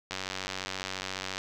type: click train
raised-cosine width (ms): 0.2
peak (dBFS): -16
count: 121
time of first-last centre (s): 0.11-1.38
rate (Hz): 94.5
effects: none